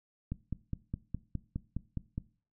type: click train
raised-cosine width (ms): 5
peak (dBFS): -22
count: 10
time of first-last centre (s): 0.32-2.18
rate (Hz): 4.84
effects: noise-tail reverb RT60 0.4 s tail -19 dB re dry